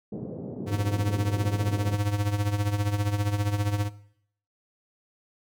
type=band-pass noise; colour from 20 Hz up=pink; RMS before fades=-36 dBFS; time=0.12-1.95 s; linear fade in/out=5 ms; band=130 to 490 Hz; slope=24 dB/octave
type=tone with tremolo; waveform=square; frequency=102.7 Hz; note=G#2; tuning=19 cents flat; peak=-22 dBFS; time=0.66-3.9 s; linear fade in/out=50 ms; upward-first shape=triangle; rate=15 Hz; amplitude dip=80%
effects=noise-tail reverb RT60 0.7 s tail -18 dB re dry